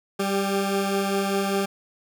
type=tone pair together; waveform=20% pulse; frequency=196 / 397 Hz; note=G3 / G4; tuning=0 / +22 cents; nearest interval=octave; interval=1222 cents; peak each=-19 / -22 dBFS; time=0.19-1.66 s; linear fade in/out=10 ms; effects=none